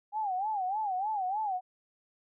sine tone with vibrato, 800 Hz, G5, 35 cents sharp, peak -29 dBFS, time 0.12-1.61 s, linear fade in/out 50 ms, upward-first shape sine, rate 3.3 Hz, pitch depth 160 cents each way, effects none

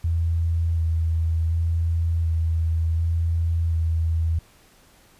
sine tone with vibrato, 82.41 Hz, E2, in tune, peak -19 dBFS, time 0.04-4.39 s, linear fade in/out 5 ms, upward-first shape square, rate 0.68 Hz, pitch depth 16 cents each way, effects pink hiss -55 dBFS RMS until 5.19 s + resampled to 32000 Hz

